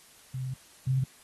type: tone pair in turn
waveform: sine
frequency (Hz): 130 / 131.51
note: C3 / C3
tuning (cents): -11 / +9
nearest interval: unison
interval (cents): 20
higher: second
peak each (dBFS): -31 / -23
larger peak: second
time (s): 0.34-0.54 / 0.87-1.04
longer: first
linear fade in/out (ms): 5
effects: white hiss -56 dBFS RMS until 1.23 s + AAC 32 kbps